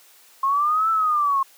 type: linear two-way sweep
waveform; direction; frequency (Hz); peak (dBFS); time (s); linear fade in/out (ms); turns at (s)
sine; up then down; 1069 to 1332 to 1069; -17; 0.43-1.43; 5; 0.9
effects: white hiss -52 dBFS RMS until 1.57 s + high-pass 400 Hz 12 dB/octave